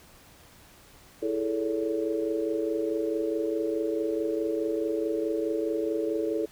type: chord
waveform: sine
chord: A major seventh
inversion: second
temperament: equal with one note detuned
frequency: 329.6 / 415.3 / 440 / 567 Hz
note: E4 / G#4 / A4 / C#5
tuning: 0 / 0 / 0 / +39 cents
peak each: -30 / -35 / -29 / -34 dBFS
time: 1.22-6.46 s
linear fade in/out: 10 ms
effects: pink hiss -54 dBFS RMS until 6.51 s